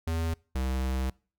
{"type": "tone pair in turn", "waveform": "square", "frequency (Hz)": [82, 65.08], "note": ["E2", "C2"], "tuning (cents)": [-9, -9], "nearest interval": "major third", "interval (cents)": 400, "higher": "first", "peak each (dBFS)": [-28, -28], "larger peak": "neither", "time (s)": [[0.07, 0.34], [0.55, 1.1]], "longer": "second", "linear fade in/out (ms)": 5, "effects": ["noise-tail reverb RT60 0.4 s tail -25 dB re dry"]}